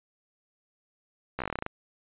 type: slowing click train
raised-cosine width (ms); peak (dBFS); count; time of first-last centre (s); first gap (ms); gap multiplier
0.5; -16; 12; 1.39-1.664; 14; 1.11
effects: resampled to 8000 Hz